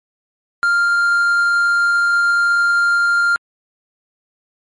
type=tone with quantisation; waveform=triangle; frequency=1396.9 Hz; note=F6; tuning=in tune; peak=-10 dBFS; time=0.63-3.36 s; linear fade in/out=0 ms; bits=6; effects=MP3 48 kbps